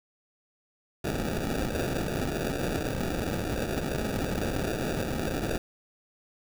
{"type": "noise with sample-and-hold", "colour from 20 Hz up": "white", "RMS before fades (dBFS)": -30, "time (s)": [1.04, 5.58], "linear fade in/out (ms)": 5, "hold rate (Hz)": 1050, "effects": []}